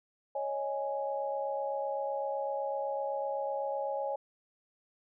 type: chord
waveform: sine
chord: C# suspended second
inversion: none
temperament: equal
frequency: 554.4 / 622.3 / 830.6 Hz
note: C#5 / D#5 / G#5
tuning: 0 / 0 / 0 cents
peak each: -34 / -39 / -36 dBFS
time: 0.35-4.16 s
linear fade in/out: 5 ms
effects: none